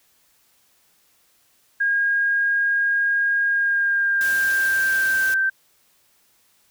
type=tone with pitch glide; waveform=sine; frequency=1627 to 1559.8 Hz; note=G#6 to G6; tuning=-36 to -9 cents; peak=-17 dBFS; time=1.8-5.5 s; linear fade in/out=10 ms; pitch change=-73 cents; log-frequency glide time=3.45-5.29 s
type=noise; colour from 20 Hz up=white; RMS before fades=-33 dBFS; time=4.21-5.34 s; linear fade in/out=0 ms
effects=white hiss -61 dBFS RMS until 6.7 s